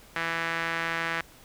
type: tone with band-pass filter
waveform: sawtooth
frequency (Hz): 165.8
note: E3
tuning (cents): +10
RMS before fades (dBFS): -30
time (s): 0.16-1.21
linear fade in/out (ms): 2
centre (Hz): 1800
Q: 2.1
effects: pink hiss -53 dBFS RMS until 1.44 s